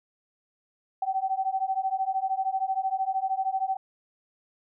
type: beating tone pair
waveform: sine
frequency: 760 / 773 Hz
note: F#5 / G5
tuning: +46 / -24 cents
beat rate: 13 Hz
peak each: -28 dBFS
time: 1.02-3.77 s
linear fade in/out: 5 ms
effects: none